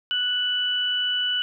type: tone pair together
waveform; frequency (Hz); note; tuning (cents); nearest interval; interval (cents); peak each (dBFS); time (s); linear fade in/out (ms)
sine; 1480 / 2969; F#6 / F#7; 0 / +5; octave; 1205; -29 / -22; 0.11-1.42; 0
effects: none